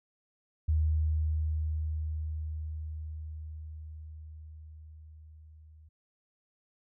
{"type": "tone with level ramp", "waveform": "sine", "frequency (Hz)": 77.78, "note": "D#2", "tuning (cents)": 0, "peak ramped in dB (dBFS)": [-23, -52], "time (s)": [0.68, 5.89], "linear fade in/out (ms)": 10, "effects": []}